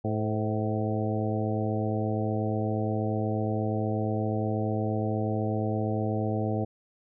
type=harmonic tone with a mistuned harmonic; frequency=108.4 Hz; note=A2; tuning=25 cents flat; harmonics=1 / 2 / 3 / 4 / 5 / 6 / 7; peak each=-29 / -32 / -34 / -35 / -36 / -37 / -37 dBFS; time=0.04-6.65 s; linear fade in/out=10 ms; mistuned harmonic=5; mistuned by=-50 cents; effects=none